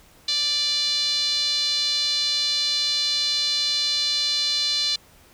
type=tone with band-pass filter; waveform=5% pulse; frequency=587.3 Hz; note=D5; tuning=in tune; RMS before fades=-23 dBFS; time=0.28-4.96 s; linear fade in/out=5 ms; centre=4000 Hz; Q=5.5; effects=pink hiss -53 dBFS RMS until 5.33 s